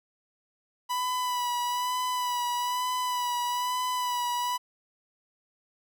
45% pulse tone with vibrato, 987.8 Hz, B5, in tune, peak -27 dBFS, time 0.89-4.58 s, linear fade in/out 20 ms, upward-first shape sine, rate 1.1 Hz, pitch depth 27 cents each way, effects none

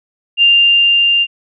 sine tone with level ramp, 2794 Hz, F7, in tune, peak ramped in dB -5 to -9 dBFS, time 0.37-1.27 s, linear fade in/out 50 ms, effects none

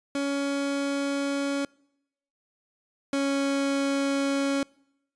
30% pulse tone pair in turn, 280 / 277.1 Hz, C#4 / C#4, +18 / -1 cents, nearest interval unison, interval 19 cents, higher first, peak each -23 / -21 dBFS, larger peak second, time 0.15-1.65 / 3.13-4.63 s, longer neither, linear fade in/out 2 ms, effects noise-tail reverb RT60 0.8 s tail -26 dB re dry + resampled to 22050 Hz

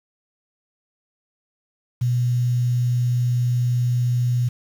sine tone with quantisation, 122.6 Hz, B2, 12 cents flat, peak -17 dBFS, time 2.01-4.49 s, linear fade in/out 10 ms, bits 7, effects none

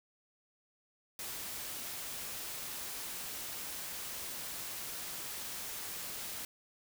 white noise, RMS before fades -42 dBFS, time 1.19-6.45 s, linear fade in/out 2 ms, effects none

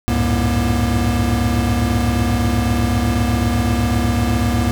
square tone cluster, 67.8 / 90.2 / 106.1 / 114.1 / 238.4 Hz, C#2 / F#2 / G#2 / A#2 / A#3, -38 / -44 / +38 / -37 / +39 cents, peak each -21 / -25 / -22 / -25 / -20 dBFS, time 0.08-4.71 s, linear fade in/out 0 ms, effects none

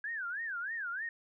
sine tone with vibrato, 1607 Hz, G6, 43 cents sharp, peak -35 dBFS, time 0.04-1.09 s, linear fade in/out 2 ms, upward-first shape sine, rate 3.2 Hz, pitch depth 260 cents each way, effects none

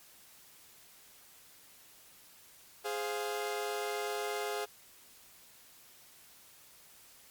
sawtooth chord, F minor, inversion first, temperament equal, 415.3 / 523.3 / 698.5 Hz, Ab4 / C5 / F5, 0 / 0 / 0 cents, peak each -32 / -38 / -36 dBFS, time 2.84-4.66 s, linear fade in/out 20 ms, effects white hiss -58 dBFS RMS until 7.3 s + MP3 96 kbps

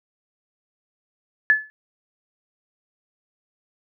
sine tone with exponential decay, 1726 Hz, A6, 34 cents flat, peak -9 dBFS, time 1.5-1.7 s, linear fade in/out 0 ms, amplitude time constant 42 ms, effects none

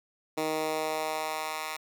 10% pulse tone with high-pass filter sweep, 156.4 Hz, D#3, 9 cents sharp, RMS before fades -32 dBFS, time 0.37-1.77 s, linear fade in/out 10 ms, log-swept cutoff 320 to 1300 Hz, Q 1.2, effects none

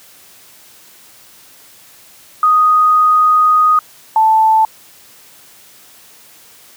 sine tone pair in turn, 1244.5 / 880 Hz, D#6 / A5, 0 / 0 cents, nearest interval tritone, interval 600 cents, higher first, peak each -7 dBFS, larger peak neither, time 2.43-3.79 / 4.16-4.65 s, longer first, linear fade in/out 2 ms, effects white hiss -43 dBFS RMS until 6.76 s + high-pass 80 Hz 12 dB/octave

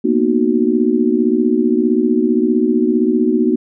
sine chord, B major seventh, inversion third, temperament just, 231.5 / 246.9 / 308.7 / 370.4 Hz, A#3 / B3 / D#4 / F#4, -12 / 0 / -14 / +2 cents, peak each -17 dBFS, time 0.04-3.56 s, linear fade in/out 10 ms, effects none

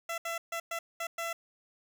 15% pulse tone bursts at uneven times, 671 Hz, E5, 31 cents sharp, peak -27 dBFS, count 6, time 0.09-0.18 / 0.25-0.38 / 0.52-0.6 / 0.71-0.79 / 1-1.07 / 1.18-1.33 s, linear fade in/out 5 ms, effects none

